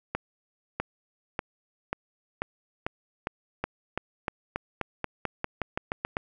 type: accelerating click train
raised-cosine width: 0.5 ms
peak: -13 dBFS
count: 20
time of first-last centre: 0.15-6.169 s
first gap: 650 ms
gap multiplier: 0.91
effects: none